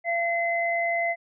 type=tone pair together; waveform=sine; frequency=683 / 2047 Hz; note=F5 / C7; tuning=-39 / -38 cents; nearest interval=octave + perfect fifth; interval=1901 cents; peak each=-25 / -26 dBFS; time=0.04-1.16 s; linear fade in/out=50 ms; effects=none